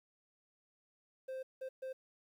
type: tone bursts at uneven times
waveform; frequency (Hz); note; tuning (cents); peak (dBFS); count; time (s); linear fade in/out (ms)
triangle; 523.3; C5; 0; -38; 3; 1.28-1.43 / 1.61-1.69 / 1.82-1.93; 10
effects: 12-bit